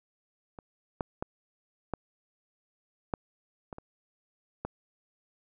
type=clicks; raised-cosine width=1 ms; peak=-30 / -16 / -18 / -17 / -15 / -25 / -28 / -19 dBFS; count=8; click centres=0.588 / 1.008 / 1.225 / 1.937 / 3.138 / 3.728 / 3.784 / 4.65 s; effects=none